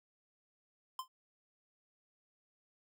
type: tone with exponential decay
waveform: square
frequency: 1038 Hz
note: C6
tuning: 14 cents flat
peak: -35 dBFS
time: 0.99-1.08 s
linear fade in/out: 2 ms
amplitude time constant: 19 ms
effects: none